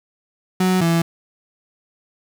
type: tone pair in turn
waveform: 35% pulse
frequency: 185 / 167.2 Hz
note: F#3 / E3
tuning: 0 / +25 cents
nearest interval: major second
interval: 175 cents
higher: first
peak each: -13 dBFS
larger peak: neither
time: 0.6-0.81 / 0.81-1.02 s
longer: neither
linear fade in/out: 5 ms
effects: none